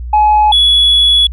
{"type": "tone pair in turn", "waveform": "sine", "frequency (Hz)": [847, 3388], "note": ["G#5", "G#7"], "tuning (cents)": [34, 34], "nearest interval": "2 octaves", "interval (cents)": 2400, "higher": "second", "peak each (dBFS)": -4, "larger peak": "neither", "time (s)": [[0.13, 0.52], [0.52, 1.27]], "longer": "second", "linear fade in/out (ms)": 5, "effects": ["tanh soft clip ceiling -3 dBFS", "added 60 Hz sine -20 dBFS peak until 1.32 s"]}